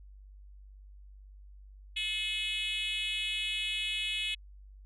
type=tone with frequency modulation; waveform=sine; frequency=2960 Hz; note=F#7; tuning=in tune; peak=-28 dBFS; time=1.96-4.35 s; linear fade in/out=10 ms; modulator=405 Hz; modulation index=1.6; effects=tanh soft clip ceiling -30 dBFS + added 49 Hz sine -49 dBFS peak until 4.85 s